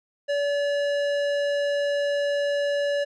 sine tone with tanh clipping, 573 Hz, D5, 43 cents flat, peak -24 dBFS, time 0.28-3.05 s, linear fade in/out 20 ms, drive 16 dB, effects none

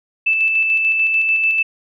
sine tone with tremolo, 2637 Hz, E7, in tune, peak -12 dBFS, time 0.26-1.63 s, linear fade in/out 10 ms, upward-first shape square, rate 6.8 Hz, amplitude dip 30%, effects none

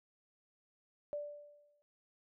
sine tone with exponential decay, 586 Hz, D5, 4 cents flat, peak -35 dBFS, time 1.13-1.82 s, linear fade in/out 0 ms, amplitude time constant 150 ms, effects none

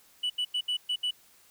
sine tone bursts at uneven times, 2961 Hz, F#7, 1 cent sharp, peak -24 dBFS, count 6, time 0.23-0.3 / 0.38-0.45 / 0.54-0.61 / 0.68-0.77 / 0.89-0.96 / 1.03-1.11 s, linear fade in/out 10 ms, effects tanh soft clip ceiling -25 dBFS + white hiss -60 dBFS RMS until 1.5 s

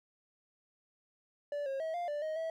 triangle tone with pitch steps, 580 / 541 / 642 / 699 / 588 / 626 / 650 Hz, D5 / C#5 / E5 / F5 / D5 / D#5 / E5, -22 / -42 / -46 / +1 / +2 / +10 / -24 cents, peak -32 dBFS, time 1.52-2.5 s, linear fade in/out 2 ms, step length 140 ms, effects none

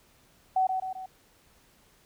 sine tone with echo, 753 Hz, F#5, 30 cents sharp, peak -21 dBFS, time 0.56-0.67 s, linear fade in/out 5 ms, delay 130 ms, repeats 3, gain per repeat -5 dB, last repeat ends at 1.06 s, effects pink hiss -62 dBFS RMS until 2.05 s

